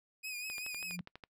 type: tone with vibrato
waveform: sawtooth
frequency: 2489 Hz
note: D#7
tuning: in tune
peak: -36 dBFS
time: 0.23-0.97 s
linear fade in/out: 20 ms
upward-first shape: triangle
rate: 5.2 Hz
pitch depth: 66 cents each way
type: click train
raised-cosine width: 0.3 ms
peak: -31 dBFS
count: 10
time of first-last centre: 0.5-1.238 s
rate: 12.2 Hz
type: tone with exponential growth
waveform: sine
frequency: 177.2 Hz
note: F3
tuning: 25 cents sharp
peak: -36 dBFS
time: 0.75-1.01 s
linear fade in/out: 5 ms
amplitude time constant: 55 ms
effects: noise-tail reverb RT60 0.1 s tail -25 dB re dry